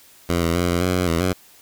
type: tone with pitch steps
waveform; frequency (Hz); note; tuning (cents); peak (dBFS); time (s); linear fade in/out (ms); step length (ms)
10% pulse; 86.1 / 83.7 / 88.2 / 87 / 91.1 / 90.5 / 83 / 91.8; F2 / E2 / F2 / F2 / F#2 / F#2 / E2 / F#2; -24 / +27 / +18 / -6 / -26 / -38 / +12 / -13; -10; 0.29-1.33; 5; 130
effects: white hiss -50 dBFS RMS until 1.61 s